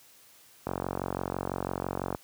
click train, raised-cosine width 1 ms, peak -16 dBFS, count 69, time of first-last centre 0.67-2.148 s, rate 46 Hz, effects white hiss -57 dBFS RMS until 2.23 s + high-pass 60 Hz 12 dB/octave

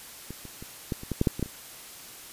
clicks, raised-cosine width 3 ms, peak -24 / -29 / -27 / -15 / -26 / -16 / -9 / -8 / -20 / -13 / -30 dBFS, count 11, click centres 0.306 / 0.453 / 0.625 / 0.922 / 1.034 / 1.117 / 1.214 / 1.272 / 1.395 / 1.427 / 1.46 s, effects white hiss -45 dBFS RMS until 2.32 s + resampled to 32000 Hz

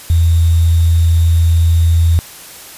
sine tone with sample-and-hold, 83.2 Hz, E2, 17 cents sharp, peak -7 dBFS, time 0.1-2.19 s, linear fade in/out 0 ms, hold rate 3675 Hz, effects white hiss -34 dBFS RMS until 2.77 s + resampled to 32000 Hz

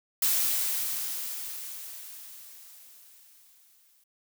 blue noise with exponential decay, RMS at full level -24 dBFS, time 0.22-4.04 s, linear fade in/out 5 ms, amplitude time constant 830 ms, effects none

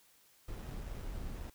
brown noise with sample-and-hold, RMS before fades -42 dBFS, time 0.48-1.5 s, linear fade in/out 5 ms, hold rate 4410 Hz, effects white hiss -66 dBFS RMS until 1.54 s

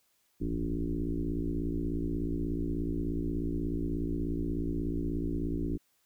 sine tone with frequency modulation, 164.5 Hz, E3, 3 cents flat, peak -29 dBFS, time 0.4-5.78 s, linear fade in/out 20 ms, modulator 56.6 Hz, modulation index 3.3, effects white hiss -72 dBFS RMS until 6.05 s

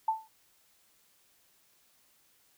sine tone with exponential decay, 883 Hz, A5, 6 cents sharp, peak -22 dBFS, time 0.08-0.28 s, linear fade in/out 5 ms, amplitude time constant 43 ms, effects white hiss -67 dBFS RMS until 2.57 s

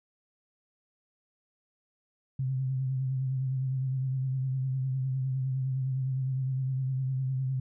sine tone with vibrato, 131.5 Hz, C3, 9 cents sharp, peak -27 dBFS, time 2.39-7.6 s, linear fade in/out 5 ms, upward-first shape triangle, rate 9.8 Hz, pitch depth 47 cents each way, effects none

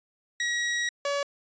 sawtooth tone pair in turn, 1908 / 567.3 Hz, A#6 / C#5, +40 / +40 cents, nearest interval octave + major sixth, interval 2100 cents, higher first, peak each -22 dBFS, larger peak neither, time 0.4-0.89 / 1.05-1.23 s, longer first, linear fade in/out 2 ms, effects resampled to 16000 Hz

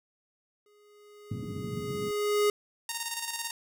square tone with exponential growth, 415.3 Hz, G#4, in tune, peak -22 dBFS, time 0.66-2.5 s, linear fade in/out 2 ms, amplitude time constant 400 ms
pink band-pass noise, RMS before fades -37 dBFS, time 1.31-2.11 s, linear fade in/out 5 ms, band 110 to 250 Hz, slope 24 dB/octave
5% pulse tone with tremolo, 925 Hz, A#5, 14 cents flat, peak -19 dBFS, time 2.89-3.51 s, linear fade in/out 2 ms, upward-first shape square, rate 18 Hz, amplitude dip 50%
effects none

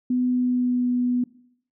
sine tone with pitch glide, 250 to 246.7 Hz, B3 to B3, +21 to -2 cents, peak -19 dBFS, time 0.1-1.24 s, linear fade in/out 5 ms, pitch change -23 cents, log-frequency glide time 0.28-0.91 s, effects noise-tail reverb RT60 0.7 s tail -21 dB re dry

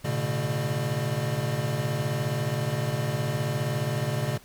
square tone cluster, 109 / 123.8 / 143.1 / 218.6 / 599 Hz, A2 / B2 / D3 / A3 / D5, -16 / +5 / -45 / -11 / +34 cents, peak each -36 / -31 / -30 / -38 / -36 dBFS, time 0.04-4.38 s, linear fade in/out 10 ms, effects pink hiss -53 dBFS RMS until 4.44 s

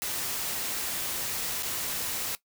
white noise with dropouts, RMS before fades -32 dBFS, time 0.02-2.35 s, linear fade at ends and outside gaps 0 ms, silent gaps 1.625-1.632 s, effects noise-tail reverb RT60 0.1 s tail -17 dB re dry

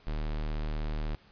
square tone, 38.12 Hz, D#1, 35 cents flat, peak -31 dBFS, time 0.07-1.15 s, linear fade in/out 0 ms, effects pink hiss -60 dBFS RMS until 1.31 s + resampled to 11025 Hz

